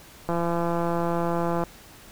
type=click train; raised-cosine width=1 ms; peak=-13 dBFS; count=230; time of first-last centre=0.29-1.637 s; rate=170 Hz; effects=pink hiss -48 dBFS RMS until 2.11 s